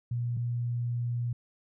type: tone pair in turn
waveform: sine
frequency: 120 / 120 Hz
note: B2 / B2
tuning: -49 / -49 cents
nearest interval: unison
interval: 0 cents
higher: neither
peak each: -28 / -28 dBFS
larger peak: neither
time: 0.11-0.37 / 0.37-1.33 s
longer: second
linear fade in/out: 5 ms
effects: none

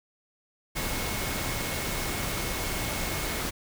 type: tone in noise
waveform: sine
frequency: 2180 Hz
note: C#7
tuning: 29 cents flat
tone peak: -40 dBFS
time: 0.75-3.42 s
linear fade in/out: 20 ms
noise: pink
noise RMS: -31 dBFS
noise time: 0.75-3.51 s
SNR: -12 dB
effects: none

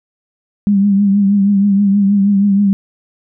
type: tone with vibrato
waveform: sine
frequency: 200 Hz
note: G3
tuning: 35 cents sharp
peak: -8 dBFS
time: 0.67-2.73 s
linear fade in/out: 0 ms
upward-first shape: triangle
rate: 6.3 Hz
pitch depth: 57 cents each way
effects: none

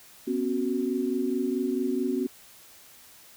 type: chord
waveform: sine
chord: B suspended second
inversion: none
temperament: equal with one note detuned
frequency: 246.9 / 271.5 / 370 Hz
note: B3 / C#4 / F#4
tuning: 0 / -36 / 0 cents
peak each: -29 dBFS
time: 0.27-2.27 s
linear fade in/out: 10 ms
effects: white hiss -52 dBFS RMS until 3.36 s

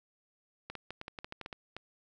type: clicks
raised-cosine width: 0.3 ms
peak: -25 dBFS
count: 12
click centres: 0.7 / 0.753 / 0.906 / 1.014 / 1.081 / 1.188 / 1.245 / 1.324 / 1.413 / 1.461 / 1.528 / 1.766 s
effects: none

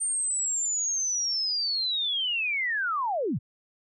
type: linear sweep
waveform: sine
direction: down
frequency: 8860 to 82.2 Hz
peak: -25 dBFS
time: 0-3.39 s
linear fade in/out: 20 ms
effects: none

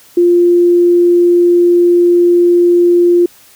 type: tone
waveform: sine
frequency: 349.2 Hz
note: F4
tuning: in tune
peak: -5 dBFS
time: 0.17-3.26 s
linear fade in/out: 5 ms
effects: white hiss -43 dBFS RMS until 3.55 s

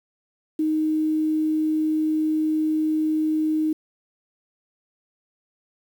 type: tone with quantisation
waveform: sine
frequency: 311.2 Hz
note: D#4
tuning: in tune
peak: -19 dBFS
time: 0.59-3.73 s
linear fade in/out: 5 ms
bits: 8
effects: none

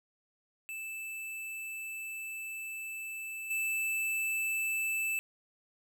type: tone with level steps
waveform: square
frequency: 2637 Hz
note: E7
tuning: in tune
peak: -39 / -31 dBFS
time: 0.69-5.19 s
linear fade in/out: 0 ms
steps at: 3.5 s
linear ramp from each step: 10 ms
effects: none

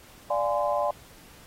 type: chord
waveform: sine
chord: D half-diminished seventh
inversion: none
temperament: equal with one note detuned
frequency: 587.3 / 698.5 / 830.6 / 1028.5 Hz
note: D5 / F5 / Ab5 / C6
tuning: 0 / 0 / 0 / -30 cents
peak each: -26 / -30 / -30 / -30 dBFS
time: 0.3-0.91 s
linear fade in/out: 5 ms
effects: pink hiss -52 dBFS RMS until 1.46 s + AAC 48 kbps

